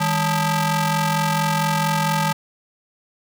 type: ring-modulated tone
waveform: sawtooth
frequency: 360.8 Hz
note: F#4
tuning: 44 cents flat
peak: -11 dBFS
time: 0-2.33 s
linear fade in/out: 10 ms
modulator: 519 Hz
effects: none